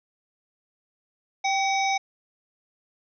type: harmonic tone with a mistuned harmonic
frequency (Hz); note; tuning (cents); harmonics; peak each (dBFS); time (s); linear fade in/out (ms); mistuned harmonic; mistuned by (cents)
756; F#5; +37; 1 / 3 / 5 / 7 / 8; -23 / -27 / -34 / -36 / -36; 1.44-1.98; 10; 1; +56
effects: none